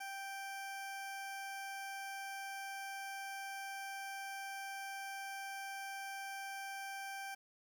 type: tone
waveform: 20% pulse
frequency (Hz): 784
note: G5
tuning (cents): 0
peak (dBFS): -38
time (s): 0-7.35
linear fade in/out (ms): 10
effects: 11-bit